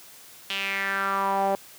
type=tone with band-pass filter sweep; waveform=sawtooth; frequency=196 Hz; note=G3; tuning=in tune; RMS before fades=-26 dBFS; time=0.5-1.55 s; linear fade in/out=0 ms; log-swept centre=3100 to 660 Hz; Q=4.2; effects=white hiss -48 dBFS RMS until 1.78 s + high-pass 80 Hz 12 dB/octave